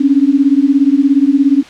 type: beating tone pair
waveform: sine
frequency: 269.6 / 286.6 Hz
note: C#4 / D4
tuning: -48 / -42 cents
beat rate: 17 Hz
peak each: -10 dBFS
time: 0-1.63 s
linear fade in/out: 10 ms
effects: white hiss -36 dBFS RMS until 1.69 s + low-pass 4000 Hz 12 dB/octave